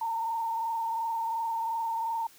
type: tone with frequency modulation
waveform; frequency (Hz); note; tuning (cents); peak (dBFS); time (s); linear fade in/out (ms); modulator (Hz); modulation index
sine; 910; A#5; -42; -28; 0.01-2.27; 5; 22.8; 0.94
effects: white hiss -56 dBFS RMS until 2.38 s